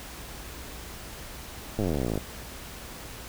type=slowing click train; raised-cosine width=2 ms; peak=-15 dBFS; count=29; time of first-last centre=1.79-2.176 s; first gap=9 ms; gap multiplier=1.03; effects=added 60 Hz sine -46 dBFS peak until 3.28 s + pink hiss -42 dBFS RMS until 3.28 s